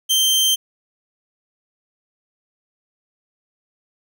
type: tone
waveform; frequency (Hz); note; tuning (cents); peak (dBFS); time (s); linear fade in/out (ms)
sawtooth; 3136; G7; 0; -11; 0.09-0.56; 20
effects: none